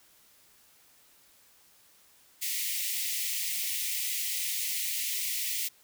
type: high-pass noise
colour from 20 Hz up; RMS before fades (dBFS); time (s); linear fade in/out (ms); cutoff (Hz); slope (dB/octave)
white; -32; 2.41-5.69; 20; 1900; 96
effects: white hiss -61 dBFS RMS until 5.83 s